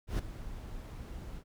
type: noise with ADSR envelope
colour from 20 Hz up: brown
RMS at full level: -29 dBFS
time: 0.07-1.44 s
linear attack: 120 ms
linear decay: 8 ms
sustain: -14 dB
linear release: 69 ms
effects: none